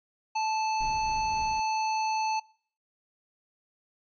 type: tone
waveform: square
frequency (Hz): 875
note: A5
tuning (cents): -10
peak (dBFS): -27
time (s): 0.35-2.4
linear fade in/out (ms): 10
type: noise with tremolo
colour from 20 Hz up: brown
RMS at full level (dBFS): -40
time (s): 0.8-1.6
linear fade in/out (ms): 5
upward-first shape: sine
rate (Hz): 3.8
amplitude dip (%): 25
effects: noise-tail reverb RT60 0.5 s tail -23 dB re dry + resampled to 16000 Hz